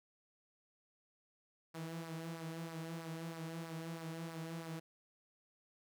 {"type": "tone with flanger", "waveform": "sawtooth", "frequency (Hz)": 163.9, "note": "E3", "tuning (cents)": -10, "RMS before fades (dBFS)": -45, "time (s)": [1.74, 4.8], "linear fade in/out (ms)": 10, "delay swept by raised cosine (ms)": [0.29, 5.29], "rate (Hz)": 3.1, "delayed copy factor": -0.55, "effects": []}